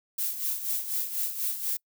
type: noise with tremolo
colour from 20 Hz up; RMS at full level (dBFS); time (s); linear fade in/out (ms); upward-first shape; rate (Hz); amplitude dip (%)
violet; -28; 0.18-1.77; 5; sine; 4.1; 65
effects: noise-tail reverb RT60 0.1 s tail -26 dB re dry